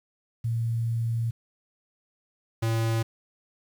sine / square tone pair in turn, 115.3 / 113.32 Hz, A#2 / A#2, -19 / -49 cents, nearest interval unison, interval 30 cents, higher first, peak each -24 dBFS, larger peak neither, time 0.44-1.31 / 2.62-3.03 s, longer first, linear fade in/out 10 ms, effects 9-bit

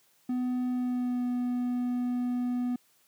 triangle tone with pitch glide, 250 to 246.3 Hz, B3 to B3, +21 to -5 cents, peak -25 dBFS, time 0.29-2.76 s, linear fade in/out 5 ms, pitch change -26 cents, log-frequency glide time 0.69-1.24 s, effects white hiss -66 dBFS RMS until 3.07 s + high-pass 100 Hz 12 dB/octave

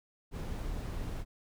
brown noise, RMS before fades -37 dBFS, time 0.31-1.25 s, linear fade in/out 50 ms, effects none

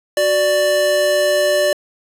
square tone pair together, 371 / 588.9 Hz, F#4 / D5, +5 / +5 cents, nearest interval minor sixth, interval 800 cents, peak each -24 / -14 dBFS, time 0.17-1.73 s, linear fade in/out 2 ms, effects resampled to 32000 Hz + 8-bit

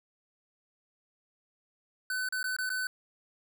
square tone with dropouts, 1510 Hz, F#6, 35 cents sharp, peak -31 dBFS, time 2.1-2.87 s, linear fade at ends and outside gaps 2 ms, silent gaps 2.288-2.324 / 2.429-2.441 / 2.565-2.586 / 2.693-2.701 s, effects none

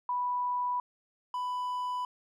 sine / triangle tone pair in turn, 986 / 994 Hz, B5 / B5, -3 / +11 cents, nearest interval unison, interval 14 cents, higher second, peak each -28 / -29 dBFS, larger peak first, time 0.09-0.8 / 1.34-2.05 s, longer neither, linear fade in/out 2 ms, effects none

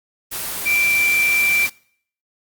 sine tone in noise, 2349 Hz, D7, in tune, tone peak -15 dBFS, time 0.65-1.67 s, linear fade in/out 20 ms, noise white, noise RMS -26 dBFS, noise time 0.31-1.7 s, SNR +8 dB, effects noise-tail reverb RT60 0.6 s tail -23 dB re dry + Opus 24 kbps

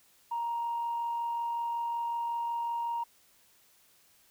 sine tone with amplitude modulation, 937 Hz, A#5, 9 cents sharp, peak -28 dBFS, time 0.31-3.04 s, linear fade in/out 10 ms, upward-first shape sine, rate 45.4 Hz, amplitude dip 25%, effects tanh soft clip ceiling -26 dBFS + white hiss -64 dBFS RMS until 4.3 s

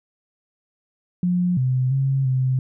sine tone with pitch steps, 178.5 / 128.4 / 135.3 / 129.8 Hz, F3 / C3 / C#3 / C3, +38 / -32 / -42 / -13 cents, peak -17 dBFS, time 1.23-2.59 s, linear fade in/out 2 ms, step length 340 ms, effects none

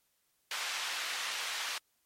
white band-pass noise, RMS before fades -37 dBFS, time 0.51-1.78 s, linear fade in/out 2 ms, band 930 to 4000 Hz, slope 12 dB/octave, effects white hiss -75 dBFS RMS until 2.05 s + MP3 64 kbps

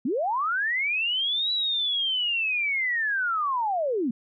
sine linear two-way sweep, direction up then down, 213 to 3951 to 213 Hz, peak -23 dBFS, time 0.05-4.11 s, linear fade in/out 5 ms, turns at 1.52 s, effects none

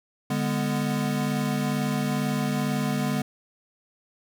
square chord, G# diminished, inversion second, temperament equal with one note detuned, 146.83 / 204.7 / 246.9 Hz, D3 / G#3 / B3, 0 / -25 / 0 cents, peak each -29 / -29 / -29 dBFS, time 0.3-3.22 s, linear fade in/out 5 ms, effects none

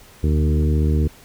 harmonic tone with a mistuned harmonic, 76.4 Hz, D#2, 31 cents flat, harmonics 1 / 2 / 3 / 4 / 5 / 6, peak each -16 / -22 / -26 / -28 / -30 / -32 dBFS, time 0.23-1.08 s, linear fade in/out 10 ms, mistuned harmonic 2, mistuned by -18 cents, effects pink hiss -47 dBFS RMS until 1.24 s

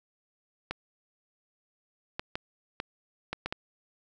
clicks, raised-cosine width 0.3 ms, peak -16 dBFS, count 7, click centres 0.71 / 2.195 / 2.355 / 2.801 / 3.33 / 3.46 / 3.525 s, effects none

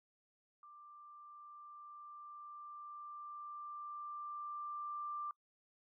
sine tone with level ramp, 1183 Hz, D6, 12 cents sharp, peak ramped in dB -55 to -39 dBFS, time 0.63-5.31 s, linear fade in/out 2 ms, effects noise-tail reverb RT60 0.1 s tail -25 dB re dry

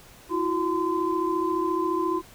sine tone cluster, 328.5 / 362.9 / 1026 Hz, E4 / F#4 / C6, -6 / -34 / -34 cents, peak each -27 dBFS, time 0.29-2.22 s, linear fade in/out 50 ms, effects pink hiss -50 dBFS RMS until 2.34 s

